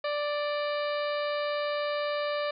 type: harmonic tone with a mistuned harmonic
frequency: 587.3 Hz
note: D5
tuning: in tune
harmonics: 1 / 2 / 3 / 4 / 5 / 6 / 7 / 8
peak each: -29 / -35 / -39 / -41 / -43 / -45 / -46 / -47 dBFS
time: 0.04-2.51 s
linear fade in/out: 5 ms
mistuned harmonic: 6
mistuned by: +79 cents
effects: none